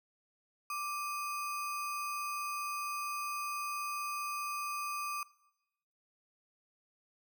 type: tone with sample-and-hold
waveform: sine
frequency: 1174.7 Hz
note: D6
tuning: in tune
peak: -35 dBFS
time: 0.7-5.23 s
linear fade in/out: 2 ms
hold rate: 3675 Hz
effects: noise-tail reverb RT60 0.9 s tail -20 dB re dry